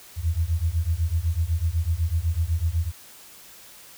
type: beating tone pair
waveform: sine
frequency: 78.9 / 86.9 Hz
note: D#2 / F2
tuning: +25 / -8 cents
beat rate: 8 Hz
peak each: -24 dBFS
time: 0.16-2.92 s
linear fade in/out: 50 ms
effects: white hiss -47 dBFS RMS until 3.97 s